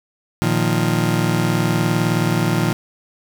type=chord; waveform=30% pulse; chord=Bb suspended fourth; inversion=none; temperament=just; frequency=116.54 / 155.39 / 174.81 Hz; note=Bb2 / Eb3 / F3; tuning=0 / -2 / +2 cents; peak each=-18 dBFS; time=0.42-2.73 s; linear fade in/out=0 ms; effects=none